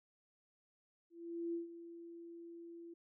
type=tone with ADSR envelope; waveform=sine; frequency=338.4 Hz; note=E4; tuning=45 cents sharp; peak=-36 dBFS; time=1.1-2.94 s; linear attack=440 ms; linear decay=130 ms; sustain=-13 dB; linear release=8 ms; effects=none